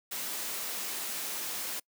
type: noise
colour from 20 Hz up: white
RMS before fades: -36 dBFS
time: 0.11-1.8 s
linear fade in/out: 10 ms
effects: noise-tail reverb RT60 0.1 s tail -26 dB re dry + high-pass 200 Hz 12 dB/octave